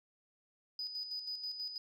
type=tone with tremolo; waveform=sine; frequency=4978 Hz; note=D#8; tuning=in tune; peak=-36 dBFS; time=0.79-1.78 s; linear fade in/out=2 ms; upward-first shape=square; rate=6.2 Hz; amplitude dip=55%; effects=tanh soft clip ceiling -33 dBFS